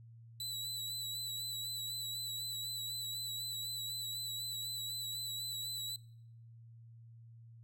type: tone with vibrato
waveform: sawtooth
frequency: 3951 Hz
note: B7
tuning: in tune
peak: -36 dBFS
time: 0.4-5.96 s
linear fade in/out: 2 ms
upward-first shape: sine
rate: 4 Hz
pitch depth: 34 cents each way
effects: noise-tail reverb RT60 0.7 s tail -24 dB re dry + added 115 Hz sine -53 dBFS peak until 7.63 s